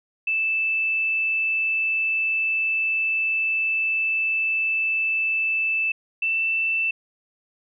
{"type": "tone pair in turn", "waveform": "sine", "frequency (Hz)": [2637, 2661], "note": ["E7", "E7"], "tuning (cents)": [0, 16], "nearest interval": "unison", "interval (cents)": 16, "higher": "second", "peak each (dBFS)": -20, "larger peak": "neither", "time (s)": [[0.27, 5.92], [6.22, 6.91]], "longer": "first", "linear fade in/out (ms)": 5, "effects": []}